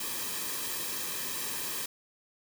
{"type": "noise with comb filter", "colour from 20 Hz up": "white", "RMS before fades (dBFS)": -35, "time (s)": [0, 1.86], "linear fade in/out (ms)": 5, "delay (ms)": 1.4, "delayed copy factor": -0.65, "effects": []}